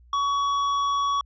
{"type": "tone with tanh clipping", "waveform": "sine", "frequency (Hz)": 1125, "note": "C#6", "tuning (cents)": 25, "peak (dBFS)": -23, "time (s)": [0.13, 1.21], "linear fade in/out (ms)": 2, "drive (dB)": 10, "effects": ["added 60 Hz sine -50 dBFS peak until 1.25 s", "resampled to 16000 Hz"]}